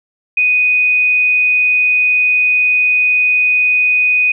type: tone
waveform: sine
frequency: 2489 Hz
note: D#7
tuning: in tune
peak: -9 dBFS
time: 0.37-4.32 s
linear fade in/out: 5 ms
effects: none